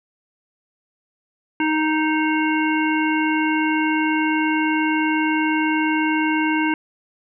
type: harmonic tone with a mistuned harmonic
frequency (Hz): 311.4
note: D#4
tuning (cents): +2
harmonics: 1 / 3 / 5 / 7 / 9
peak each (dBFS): -19 / -24 / -26 / -27 / -29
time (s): 1.6-6.74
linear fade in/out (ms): 2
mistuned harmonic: 9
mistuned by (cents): -21
effects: none